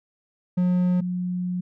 triangle / sine tone pair in turn, 180 / 180 Hz, F#3 / F#3, -47 / -47 cents, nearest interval unison, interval 0 cents, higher neither, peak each -16 / -24 dBFS, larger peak first, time 0.57-1.01 / 1.01-1.61 s, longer second, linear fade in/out 10 ms, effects none

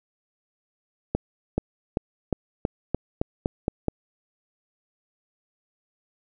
accelerating click train, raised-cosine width 2 ms, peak -9 dBFS, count 10, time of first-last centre 1.15-3.883 s, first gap 430 ms, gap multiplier 0.91, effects none

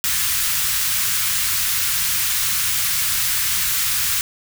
white band-stop noise, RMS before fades -20 dBFS, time 0.04-4.21 s, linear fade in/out 0 ms, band 150 to 1200 Hz, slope 24 dB/octave, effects none

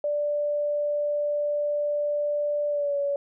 sine tone with pitch glide, 587.3 to 567 Hz, D5 to C#5, 0 to +39 cents, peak -23 dBFS, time 0.04-3.16 s, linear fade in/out 2 ms, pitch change -61 cents, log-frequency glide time 2.69-2.97 s, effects none

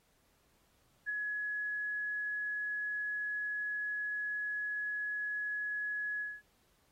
sine tone with ADSR envelope, 1687 Hz, G#6, 27 cents sharp, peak -31 dBFS, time 1.06-6.42 s, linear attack 32 ms, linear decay 13 ms, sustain -3 dB, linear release 220 ms, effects pink hiss -72 dBFS RMS until 6.91 s + AAC 48 kbps

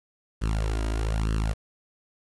sawtooth tone with flanger, 54 Hz, A1, 32 cents flat, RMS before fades -26 dBFS, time 0.41-1.54 s, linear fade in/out 20 ms, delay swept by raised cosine 0.64 to 3.14 ms, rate 1.1 Hz, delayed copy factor +1, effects resampled to 24000 Hz + 8-bit

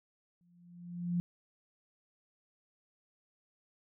sine tone with exponential growth, 174.61 Hz, F3, in tune, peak -27 dBFS, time 0.41-1.2 s, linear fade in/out 0 ms, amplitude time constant 170 ms, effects none

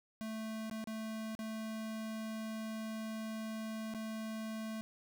square tone with dropouts, 220 Hz, A3, in tune, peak -40 dBFS, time 0.21-4.81 s, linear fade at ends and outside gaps 0 ms, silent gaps 0.698-0.712 / 0.841-0.873 / 1.351-1.391 / 3.939-3.947 s, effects none

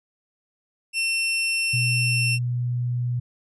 sawtooth tone, 2700 Hz, E7, 41 cents sharp, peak -18 dBFS, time 0.93-2.39 s, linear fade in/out 50 ms
sine tone with pitch glide, 123.47 to 122.33 Hz, B2 to B2, 0 to -16 cents, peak -22 dBFS, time 1.73-3.2 s, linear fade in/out 10 ms, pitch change -16 cents, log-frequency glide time 2.02-2.28 s
effects resampled to 24000 Hz

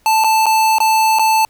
square tone with dropouts, 880 Hz, A5, in tune, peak -11 dBFS, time 0.06-1.45 s, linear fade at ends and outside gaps 1 ms, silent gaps 0.239-0.244 / 0.458-0.465 / 0.784-0.803 / 1.187-1.194 s, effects pink hiss -56 dBFS RMS until 1.49 s

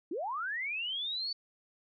sine linear sweep, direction up, 287.4 to 4547 Hz, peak -33 dBFS, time 0.11-1.33 s, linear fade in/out 5 ms, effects none

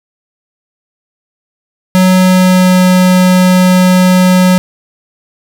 square tone with pitch glide, 185 to 183.3 Hz, F#3 to F#3, 0 to -16 cents, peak -5 dBFS, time 1.95-4.58 s, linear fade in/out 0 ms, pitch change -16 cents, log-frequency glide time 2.14-2.82 s, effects none

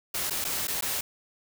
white noise with dropouts, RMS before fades -30 dBFS, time 0.14-1.01 s, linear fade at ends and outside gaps 5 ms, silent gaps 0.299-0.306 / 0.443-0.449 / 0.672-0.68 / 0.81-0.823 s, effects none

